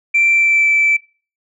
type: tone with pitch glide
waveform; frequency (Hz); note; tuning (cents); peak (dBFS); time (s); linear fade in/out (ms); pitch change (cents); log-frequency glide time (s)
sine; 2349 to 2323; D7 to D7; 0 to -20; -9; 0.14-0.97; 10; -20; 0.3-0.68
effects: noise-tail reverb RT60 0.4 s tail -24 dB re dry + tanh soft clip ceiling -6 dBFS